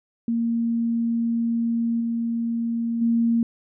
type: tone with level steps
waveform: sine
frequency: 231.8 Hz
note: A#3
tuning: 10 cents flat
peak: -20 / -22 / -17 dBFS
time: 0.28-3.43 s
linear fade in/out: 2 ms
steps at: 2 / 3.01 s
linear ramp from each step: 10 ms
effects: none